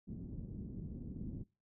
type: low-pass noise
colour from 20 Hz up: white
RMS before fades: -45 dBFS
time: 0.07-1.44 s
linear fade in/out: 20 ms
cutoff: 250 Hz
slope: 24 dB/octave
effects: noise-tail reverb RT60 0.3 s tail -24 dB re dry

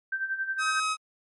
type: tone with tremolo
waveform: sine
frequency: 1561 Hz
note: G6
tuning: 8 cents flat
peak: -25 dBFS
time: 0.12-0.8 s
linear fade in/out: 5 ms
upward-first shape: sine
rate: 11 Hz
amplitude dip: 70%
type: tone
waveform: sawtooth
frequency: 1272 Hz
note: D#6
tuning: 38 cents sharp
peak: -22 dBFS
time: 0.58-0.97 s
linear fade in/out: 50 ms
effects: MP3 48 kbps

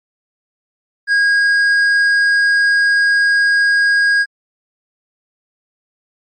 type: tone with tanh clipping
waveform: sine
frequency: 1636 Hz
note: G#6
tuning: 26 cents flat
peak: -11 dBFS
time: 1.07-4.26 s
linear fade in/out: 50 ms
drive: 7 dB
effects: MP3 32 kbps

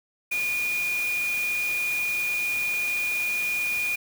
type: tone in noise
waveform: sine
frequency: 2439 Hz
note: D#7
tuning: 35 cents flat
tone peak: -24 dBFS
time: 0.31-3.96 s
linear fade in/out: 10 ms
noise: white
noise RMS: -36 dBFS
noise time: 0.31-3.96 s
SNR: +9 dB
effects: none

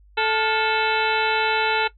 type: harmonic tone with a mistuned harmonic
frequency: 438.6 Hz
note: A4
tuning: 6 cents flat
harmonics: 1 / 2 / 3 / 4 / 5 / 6 / 7 / 8 / 9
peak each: -25 / -23 / -25 / -31 / -29 / -27 / -33 / -34 / -31 dBFS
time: 0.17-1.88 s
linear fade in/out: 10 ms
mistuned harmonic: 3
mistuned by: +130 cents
effects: noise-tail reverb RT60 0.1 s tail -17 dB re dry + added 50 Hz sine -49 dBFS peak until 1.97 s

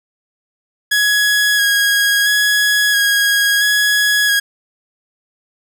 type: tone with vibrato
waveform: sawtooth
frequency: 1661.2 Hz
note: G#6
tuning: in tune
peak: -8 dBFS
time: 0.91-4.4 s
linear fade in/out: 10 ms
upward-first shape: square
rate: 0.74 Hz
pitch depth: 16 cents each way
effects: none

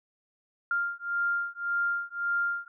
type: beating tone pair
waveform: sine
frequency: 1396.9 / 1398.7 Hz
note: F6 / F6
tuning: 0 / +2 cents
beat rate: 1.8 Hz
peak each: -30 / -30 dBFS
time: 0.71-2.68 s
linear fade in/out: 2 ms
effects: none

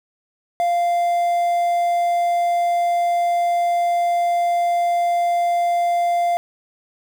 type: tone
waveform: triangle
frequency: 695 Hz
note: F5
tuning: 9 cents flat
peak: -14 dBFS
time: 0.6-6.37 s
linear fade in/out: 0 ms
effects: 7-bit

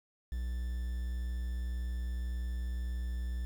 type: tone with quantisation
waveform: triangle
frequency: 60.9 Hz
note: B1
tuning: 24 cents flat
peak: -31 dBFS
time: 0.32-3.45 s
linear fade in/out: 0 ms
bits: 9
effects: none

